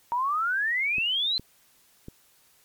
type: exponential sweep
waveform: sine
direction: up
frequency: 930 to 4151 Hz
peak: -23 dBFS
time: 0.12-1.38 s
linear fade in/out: 0 ms
type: clicks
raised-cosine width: 3 ms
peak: -26 dBFS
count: 3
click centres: 0.983 / 1.396 / 2.084 s
effects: white hiss -61 dBFS RMS until 2.64 s + MP3 96 kbps